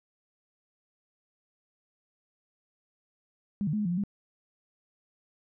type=tone with pitch steps; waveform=sine; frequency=203.1 / 151.7 / 212.2 / 208.9 / 173 / 177 / 202.1 Hz; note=G#3 / D#3 / G#3 / G#3 / F3 / F3 / G#3; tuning=-38 / -44 / +38 / +10 / -16 / +23 / -47 cents; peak=-26 dBFS; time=3.61-4.037 s; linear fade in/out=0 ms; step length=61 ms; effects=none